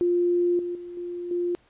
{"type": "tone with level steps", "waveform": "sine", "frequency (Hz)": 350.8, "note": "F4", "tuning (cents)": 8, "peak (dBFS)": [-19, -27, -35, -30, -23], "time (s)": [0.01, 1.55], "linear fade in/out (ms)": 0, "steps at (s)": [0.59, 0.75, 0.97, 1.31], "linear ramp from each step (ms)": 2, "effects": ["pink hiss -61 dBFS RMS until 1.69 s", "resampled to 8000 Hz"]}